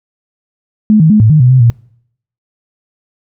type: tone with pitch steps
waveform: sine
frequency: 213.9 / 158.4 / 212.7 / 109.7 / 153.7 / 125.1 / 129.6 / 117.8 Hz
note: A3 / D#3 / G#3 / A2 / D#3 / B2 / C3 / A#2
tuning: -49 / +31 / +42 / -5 / -21 / +23 / -16 / +19 cents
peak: -3 dBFS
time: 0.9-1.7 s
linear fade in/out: 0 ms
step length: 100 ms
effects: noise-tail reverb RT60 0.7 s tail -25 dB re dry